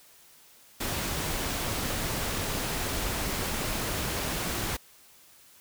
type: noise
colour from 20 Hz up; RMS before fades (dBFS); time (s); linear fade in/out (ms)
pink; -31; 0.8-4.77; 10
effects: white hiss -56 dBFS RMS until 5.6 s